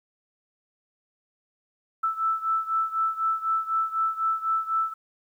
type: beating tone pair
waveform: sine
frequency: 1318.5 / 1322.5 Hz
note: E6 / E6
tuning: 0 / +5 cents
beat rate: 4 Hz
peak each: -25 / -28 dBFS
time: 2.03-4.94 s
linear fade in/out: 10 ms
effects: 10-bit